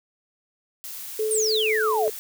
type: noise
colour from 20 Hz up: blue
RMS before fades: -36 dBFS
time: 0.84-2.19 s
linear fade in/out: 0 ms
type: tone with tremolo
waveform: sine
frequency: 434 Hz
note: A4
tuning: 24 cents flat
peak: -21 dBFS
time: 1.19-2.1 s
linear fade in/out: 5 ms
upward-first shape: triangle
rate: 6.2 Hz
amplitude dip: 25%
type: exponential sweep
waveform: sine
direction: down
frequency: 9397 to 587.3 Hz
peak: -22 dBFS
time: 1.31-2.08 s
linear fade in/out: 0 ms
effects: none